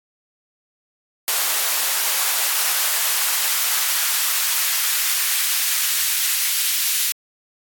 white noise with high-pass filter sweep, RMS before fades -20 dBFS, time 1.28-7.12 s, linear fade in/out 0 ms, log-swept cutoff 630 to 2300 Hz, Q 0.85, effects AAC 64 kbps

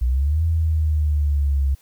sine exponential two-way sweep, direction up then down, 58.8 to 82.7 to 67.6 Hz, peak -16 dBFS, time 0.01-1.75 s, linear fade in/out 10 ms, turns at 0.44 s, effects white hiss -57 dBFS RMS until 1.81 s

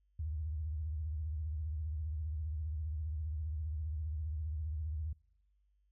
sine tone with vibrato, 77.2 Hz, D#2, 13 cents flat, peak -35 dBFS, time 0.19-5.13 s, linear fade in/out 5 ms, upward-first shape triangle, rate 15 Hz, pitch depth 160 cents each way, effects noise-tail reverb RT60 0.8 s tail -26 dB re dry + added 50 Hz sine -70 dBFS peak until 5.91 s

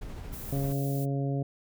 brown noise with tremolo, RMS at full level -38 dBFS, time 0.01-0.73 s, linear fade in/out 10 ms, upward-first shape triangle, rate 13 Hz, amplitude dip 30%
violet noise, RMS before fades -43 dBFS, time 0.32-1.06 s, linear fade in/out 20 ms
harmonic tone, 138.59 Hz, C#3, in tune, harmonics 1 / 2 / 3 / 4 / 5, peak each -28 / -34 / -38 / -40 / -42 dBFS, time 0.52-1.43 s, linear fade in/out 5 ms
effects none

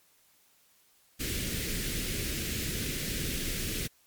pink band-stop noise, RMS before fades -33 dBFS, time 1.19-3.88 s, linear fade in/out 20 ms, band 440 to 1800 Hz, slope 24 dB/octave, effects white hiss -65 dBFS RMS until 4.06 s + MP3 96 kbps

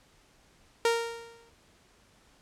sawtooth tone with exponential decay, 463.7 Hz, A#4, 9 cents flat, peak -17 dBFS, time 0.85-1.5 s, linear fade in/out 2 ms, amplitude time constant 140 ms, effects pink hiss -62 dBFS RMS until 2.41 s + low-pass 9000 Hz 12 dB/octave

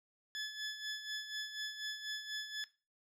20% pulse tone with tremolo, 1720 Hz, A6, 40 cents flat, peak -32 dBFS, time 0.35-2.64 s, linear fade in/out 0 ms, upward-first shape sine, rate 4.1 Hz, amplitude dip 65%, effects noise-tail reverb RT60 0.3 s tail -17 dB re dry + low-pass 8000 Hz 12 dB/octave

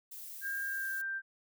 violet noise, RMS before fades -46 dBFS, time 0.11-1.02 s, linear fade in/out 10 ms
sine tone with pitch glide, 1606 to 1574.8 Hz, G6 to G6, +41 to +8 cents, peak -34 dBFS, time 0.41-1.22 s, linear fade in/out 50 ms, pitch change -33 cents, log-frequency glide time 0.66-0.97 s
effects none

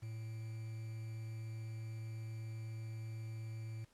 triangle tone with quantisation, 111.5 Hz, A2, 23 cents sharp, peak -40 dBFS, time 0.02-3.85 s, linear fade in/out 10 ms, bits 10, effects pink hiss -71 dBFS RMS until 3.93 s + low-pass 11000 Hz 12 dB/octave

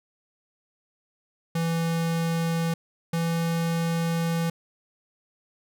square tone pair in turn, 165.9 / 166.66 Hz, E3 / E3, +11 / +19 cents, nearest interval unison, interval 8 cents, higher second, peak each -24 dBFS, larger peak neither, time 1.55-2.74 / 3.13-4.5 s, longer second, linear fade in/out 5 ms, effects none

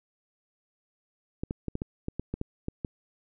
clicks, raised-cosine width 3 ms, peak -18 dBFS, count 11, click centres 1.435 / 1.509 / 1.683 / 1.754 / 1.819 / 2.084 / 2.196 / 2.34 / 2.414 / 2.684 / 2.848 s, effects none

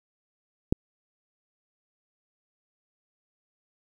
click, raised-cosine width 3 ms, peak -8 dBFS, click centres 0.725 s, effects 8-bit

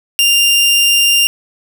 sawtooth tone, 2794 Hz, F7, in tune, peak -5 dBFS, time 0.19-1.27 s, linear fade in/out 0 ms, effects none

